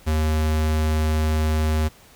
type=tone; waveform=square; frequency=77.78 Hz; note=D#2; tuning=in tune; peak=-19 dBFS; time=0.06-1.89 s; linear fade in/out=20 ms; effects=pink hiss -50 dBFS RMS until 2.15 s

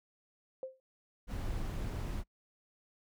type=tone with exponential decay; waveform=sine; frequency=523.3 Hz; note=C5; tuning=in tune; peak=-34 dBFS; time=0.63-0.8 s; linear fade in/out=1 ms; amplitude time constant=36 ms
type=noise; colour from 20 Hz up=brown; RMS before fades=-37 dBFS; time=1.27-2.24 s; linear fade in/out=50 ms
effects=noise-tail reverb RT60 0.1 s tail -25 dB re dry

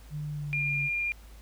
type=tone with pitch glide; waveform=sine; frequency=150 to 141.91 Hz; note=D3 to C#3; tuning=+37 to +41 cents; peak=-32 dBFS; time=0.1-0.9 s; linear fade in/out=50 ms; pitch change=-96 cents; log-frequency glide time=0.23-0.77 s
type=tone; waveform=sine; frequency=2405 Hz; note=D7; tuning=41 cents sharp; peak=-27 dBFS; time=0.53-1.12 s; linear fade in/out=0 ms
effects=added 53 Hz sine -47 dBFS peak until 1.41 s + pink hiss -57 dBFS RMS until 1.41 s

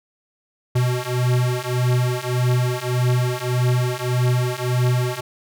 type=beating tone pair; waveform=square; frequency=123.47 / 125.17 Hz; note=B2 / B2; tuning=0 / +24 cents; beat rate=1.7 Hz; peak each=-22 / -21 dBFS; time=0.75-5.21 s; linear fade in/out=10 ms; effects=none

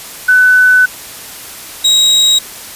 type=tone pair in turn; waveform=sine / 35% pulse; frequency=1500 / 3814 Hz; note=F#6 / A#7; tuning=+23 / +39 cents; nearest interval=octave + major third; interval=1616 cents; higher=second; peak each=-4 dBFS; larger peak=neither; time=0.28-0.86 / 1.84-2.39 s; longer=first; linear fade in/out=10 ms; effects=white hiss -29 dBFS RMS until 2.75 s + resampled to 32000 Hz

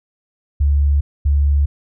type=tone pair in turn; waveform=sine; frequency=71.5 / 71.5 Hz; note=D2 / D2; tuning=-46 / -46 cents; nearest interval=unison; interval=0 cents; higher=neither; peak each=-11 dBFS; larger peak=neither; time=0.6-1.01 / 1.25-1.66 s; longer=neither; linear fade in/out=10 ms; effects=none

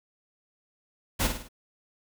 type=noise with echo; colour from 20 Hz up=pink; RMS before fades=-25 dBFS; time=1.19-1.28 s; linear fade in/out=20 ms; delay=52 ms; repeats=4; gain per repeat=-6 dB; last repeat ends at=1.488 s; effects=none

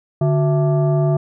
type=tone with frequency modulation; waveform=sine; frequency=146.83 Hz; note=D3; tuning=in tune; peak=-13 dBFS; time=0.21-1.17 s; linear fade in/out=5 ms; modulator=514 Hz; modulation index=0.78; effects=none

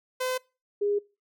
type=tone pair in turn; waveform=sawtooth / sine; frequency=511 / 409.3 Hz; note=C5 / G#4; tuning=-41 / -25 cents; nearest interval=major third; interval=384 cents; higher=first; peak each=-23 dBFS; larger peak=neither; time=0.2-0.38 / 0.81-0.99 s; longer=neither; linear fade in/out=10 ms; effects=noise-tail reverb RT60 0.3 s tail -24 dB re dry

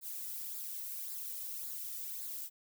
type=noise with flanger; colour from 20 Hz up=violet; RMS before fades=-42 dBFS; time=0.01-2.5 s; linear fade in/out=50 ms; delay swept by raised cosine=0.33 to 1.83 ms; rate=1.8 Hz; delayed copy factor=-0.65; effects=none

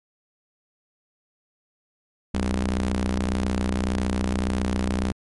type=ring-modulated tone; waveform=sawtooth; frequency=61.74 Hz; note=B1; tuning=in tune; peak=-15 dBFS; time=2.34-5.12 s; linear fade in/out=5 ms; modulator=137 Hz; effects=MP3 48 kbps

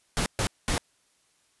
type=noise bursts at uneven times; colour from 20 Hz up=pink; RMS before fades=-26 dBFS; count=3; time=0.17-0.26 / 0.39-0.47 / 0.68-0.78 s; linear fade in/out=0 ms; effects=white hiss -67 dBFS RMS until 1.6 s + resampled to 24000 Hz

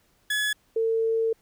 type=tone pair in turn; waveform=30% pulse / sine; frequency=1700 / 450.3 Hz; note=G#6 / A4; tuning=+40 / +40 cents; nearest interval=octave + major seventh; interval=2300 cents; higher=first; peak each=-21 dBFS; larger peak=neither; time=0.3-0.53 / 0.76-1.33 s; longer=second; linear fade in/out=5 ms; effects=pink hiss -65 dBFS RMS until 1.41 s

